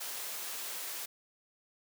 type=high-pass noise; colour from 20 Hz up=white; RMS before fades=-40 dBFS; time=0-1.06 s; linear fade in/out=10 ms; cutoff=390 Hz; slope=12 dB/octave; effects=none